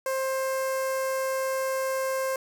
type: tone with notch filter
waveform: sawtooth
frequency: 529 Hz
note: C5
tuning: 19 cents sharp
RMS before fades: -28 dBFS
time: 0.06-2.36 s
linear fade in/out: 2 ms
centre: 3500 Hz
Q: 0.94
effects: none